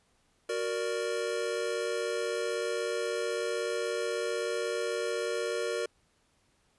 square chord, Gb augmented, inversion none, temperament equal, 370 / 466.2 / 587.3 Hz, Gb4 / Bb4 / D5, 0 / 0 / 0 cents, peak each -37 / -33 / -37 dBFS, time 0.49-5.86 s, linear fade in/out 5 ms, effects pink hiss -70 dBFS RMS until 6.78 s + resampled to 24000 Hz

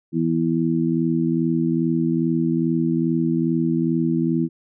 harmonic tone, 82.41 Hz, E2, in tune, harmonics 2 / 3 / 4, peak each -22 / -22 / -22 dBFS, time 0.12-4.49 s, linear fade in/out 50 ms, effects none

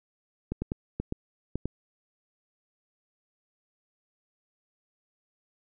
clicks, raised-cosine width 3 ms, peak -17 dBFS, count 7, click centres 0.52 / 0.62 / 0.719 / 1 / 1.124 / 1.556 / 1.656 s, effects none

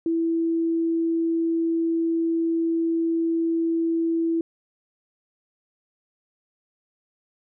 sine tone, 330.5 Hz, E4, 5 cents sharp, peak -20 dBFS, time 0.06-4.41 s, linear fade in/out 2 ms, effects none

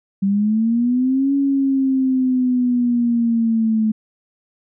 sine linear two-way sweep, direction up then down, 193 to 279.3 to 216.3 Hz, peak -14 dBFS, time 0.22-3.92 s, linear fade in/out 10 ms, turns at 1.34 s, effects none

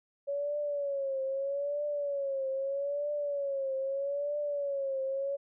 sine tone with vibrato, 560 Hz, C#5, 18 cents sharp, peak -30 dBFS, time 0.27-5.37 s, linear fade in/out 20 ms, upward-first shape triangle, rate 0.79 Hz, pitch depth 94 cents each way, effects none

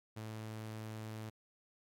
sawtooth tone, 109.6 Hz, A2, 6 cents flat, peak -39 dBFS, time 0.16-1.3 s, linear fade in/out 10 ms, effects AAC 64 kbps

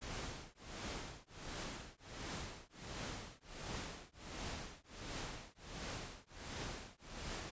pink noise with tremolo, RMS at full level -43 dBFS, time 0.01-7.51 s, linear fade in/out 20 ms, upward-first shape triangle, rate 1.4 Hz, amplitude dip 100%, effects resampled to 16000 Hz

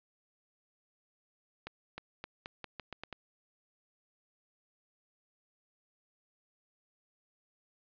accelerating click train, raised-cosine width 0.3 ms, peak -25 dBFS, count 9, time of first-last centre 1.67-3.127 s, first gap 310 ms, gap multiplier 0.84, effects resampled to 11025 Hz + 11-bit

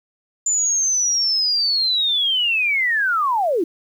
sine linear sweep, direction down, 7120 to 302.7 Hz, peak -16 dBFS, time 0.46-3.64 s, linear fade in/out 5 ms, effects 8-bit

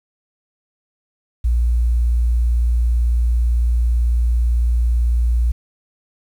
sine tone, 59 Hz, A#1, 22 cents sharp, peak -13 dBFS, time 1.44-5.52 s, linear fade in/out 10 ms, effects 8-bit

